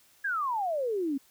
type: exponential sweep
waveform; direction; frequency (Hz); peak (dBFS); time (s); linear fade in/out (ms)
sine; down; 1686 to 261.6; -27; 0.24-1.18; 10
effects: white hiss -62 dBFS RMS until 1.3 s